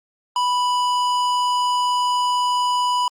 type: tone with hard clipping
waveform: triangle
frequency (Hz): 987.8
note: B5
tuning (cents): 0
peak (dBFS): -19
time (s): 0.36-3.08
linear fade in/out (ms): 2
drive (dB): 17
effects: Opus 48 kbps